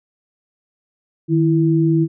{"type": "tone pair together", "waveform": "sine", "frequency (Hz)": [155.77, 329.6], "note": ["D#3", "E4"], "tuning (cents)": [2, 0], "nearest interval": "octave + minor second", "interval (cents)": 1298, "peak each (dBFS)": -15, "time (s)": [1.28, 2.08], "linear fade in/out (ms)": 50, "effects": []}